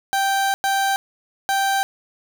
30% pulse tone bursts at uneven times, 783 Hz, G5, 2 cents flat, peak -15 dBFS, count 3, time 0.13-0.54 / 0.64-0.96 / 1.49-1.83 s, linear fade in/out 0 ms, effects none

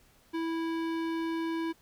sine tone with hard clipping, 328.6 Hz, E4, 5 cents flat, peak -32 dBFS, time 0.33-1.73 s, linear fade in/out 20 ms, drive 17 dB, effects pink hiss -63 dBFS RMS until 1.81 s

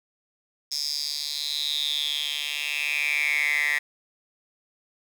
10% pulse tone with high-pass filter sweep, 146.83 Hz, D3, in tune, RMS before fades -27 dBFS, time 0.71-3.79 s, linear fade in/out 10 ms, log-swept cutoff 5300 to 1900 Hz, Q 8.6, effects none

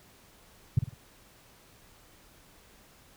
sine tone with echo, 122.1 Hz, B2, 19 cents flat, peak -16 dBFS, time 0.77-0.79 s, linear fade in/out 5 ms, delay 51 ms, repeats 3, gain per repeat -9 dB, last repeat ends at 0.943 s, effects tanh soft clip ceiling -12 dBFS + pink hiss -58 dBFS RMS until 3.16 s

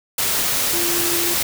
sine tone in noise, 343.9 Hz, F4, 27 cents flat, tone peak -25 dBFS, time 0.73-1.34 s, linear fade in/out 5 ms, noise white, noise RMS -20 dBFS, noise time 0.18-1.43 s, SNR -8 dB, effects none

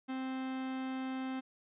45% pulse tone, 261.6 Hz, C4, in tune, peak -36 dBFS, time 0.08-1.41 s, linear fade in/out 20 ms, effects resampled to 8000 Hz

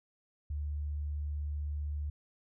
sine tone, 73.7 Hz, D2, 7 cents sharp, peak -33 dBFS, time 0.5-2.1 s, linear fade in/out 5 ms, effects none

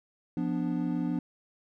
triangle chord, B diminished, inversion second, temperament equal, 174.61 / 246.9 / 293.7 Hz, F3 / B3 / D4, 0 / 0 / 0 cents, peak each -30 dBFS, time 0.37-1.19 s, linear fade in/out 2 ms, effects none

